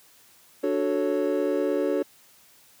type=chord; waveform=triangle; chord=D major seventh; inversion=none; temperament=equal; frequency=293.7 / 370 / 440 / 554.4 Hz; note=D4 / F#4 / A4 / C#5; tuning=0 / 0 / 0 / 0 cents; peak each=-26 dBFS; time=0.63-2.03 s; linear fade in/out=10 ms; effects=white hiss -56 dBFS RMS until 2.8 s + high-pass 60 Hz 12 dB/octave